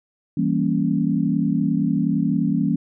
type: chord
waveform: sine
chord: E diminished seventh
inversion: none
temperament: equal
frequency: 164.81 / 196 / 233.1 / 277.2 Hz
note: E3 / G3 / Bb3 / Db4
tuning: 0 / 0 / 0 / 0 cents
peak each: -23 dBFS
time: 0.37-2.76 s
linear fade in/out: 5 ms
effects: none